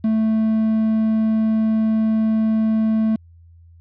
triangle tone with quantisation, 220 Hz, A3, in tune, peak -13 dBFS, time 0.04-3.16 s, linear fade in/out 5 ms, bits 7, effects added 84 Hz sine -44 dBFS peak until 3.8 s + resampled to 11025 Hz

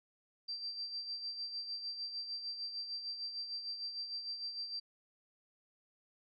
sine tone with tremolo, 4699 Hz, D8, in tune, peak -37 dBFS, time 0.48-4.8 s, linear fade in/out 10 ms, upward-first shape sine, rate 6.6 Hz, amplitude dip 55%, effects none

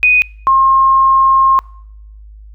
sine tone pair in turn, 2489 / 1069.1 Hz, D#7 / C6, 0 / +37 cents, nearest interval octave + minor third, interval 1463 cents, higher first, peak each -6 dBFS, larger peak neither, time 0.03-0.22 / 0.47-1.59 s, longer second, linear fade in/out 0 ms, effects noise-tail reverb RT60 0.7 s tail -25 dB re dry + added 52 Hz sine -33 dBFS peak until 2.54 s

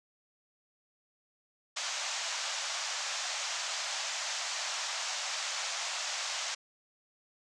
white band-pass noise, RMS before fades -36 dBFS, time 1.76-6.55 s, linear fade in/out 10 ms, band 590 to 7200 Hz, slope 48 dB/octave, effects none

